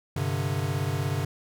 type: chord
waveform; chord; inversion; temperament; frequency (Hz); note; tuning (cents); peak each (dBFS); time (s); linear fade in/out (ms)
square; G suspended fourth; none; equal with one note detuned; 98 / 130.28 / 146.83; G2 / C3 / D3; 0 / -7 / 0; -31; 0.16-1.25; 5
effects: none